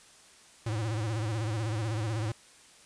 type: tone with vibrato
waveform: square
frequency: 110 Hz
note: A2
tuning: in tune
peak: -30 dBFS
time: 0.66-2.32 s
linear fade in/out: 5 ms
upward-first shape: sine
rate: 16 Hz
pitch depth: 110 cents each way
effects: white hiss -56 dBFS RMS until 2.85 s + resampled to 22050 Hz